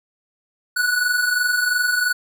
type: tone pair together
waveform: square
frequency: 1456 / 1478.9 Hz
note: F#6 / F#6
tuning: -28 / -1 cents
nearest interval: unison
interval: 27 cents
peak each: -25 / -19 dBFS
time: 0.76-2.13 s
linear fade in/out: 10 ms
effects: none